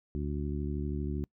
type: harmonic tone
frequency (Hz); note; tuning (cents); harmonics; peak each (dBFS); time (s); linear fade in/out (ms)
72.7; D2; -17; 1 / 2 / 3 / 4 / 5; -34 / -37 / -39 / -40 / -41; 0.15-1.24; 0
effects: noise-tail reverb RT60 0.1 s tail -26 dB re dry